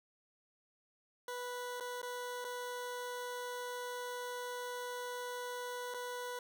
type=tone with dropouts; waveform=20% pulse; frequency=492.1 Hz; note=B4; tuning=6 cents flat; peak=-35 dBFS; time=1.28-6.39 s; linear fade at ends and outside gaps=2 ms; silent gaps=1.8-1.807 / 2.017-2.029 / 2.444-2.448 / 5.94-5.944 s; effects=none